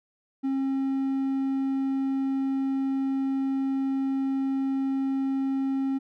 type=tone; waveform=triangle; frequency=269.4 Hz; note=C#4; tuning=49 cents flat; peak=-22 dBFS; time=0.43-5.99 s; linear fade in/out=20 ms; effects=none